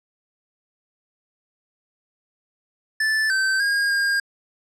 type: tone with pitch steps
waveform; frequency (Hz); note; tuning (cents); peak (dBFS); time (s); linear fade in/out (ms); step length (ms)
square; 1753 / 1548 / 1625 / 1614; A6 / G6 / G#6 / G#6; -7 / -22 / -38 / -50; -19; 3-4.2; 5; 300
effects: low-pass 8000 Hz 12 dB/octave